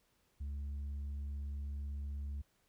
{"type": "tone with tanh clipping", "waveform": "sine", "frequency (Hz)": 71, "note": "C#2", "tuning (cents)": 42, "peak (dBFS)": -39, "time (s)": [0.4, 2.42], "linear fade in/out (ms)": 10, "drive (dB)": 3, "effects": ["pink hiss -75 dBFS RMS until 2.68 s"]}